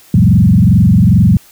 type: tone with frequency modulation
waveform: sine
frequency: 146.83 Hz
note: D3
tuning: in tune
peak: -4 dBFS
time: 0.14-1.37 s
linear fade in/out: 2 ms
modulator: 22.4 Hz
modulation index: 2.7
effects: white hiss -43 dBFS RMS until 1.51 s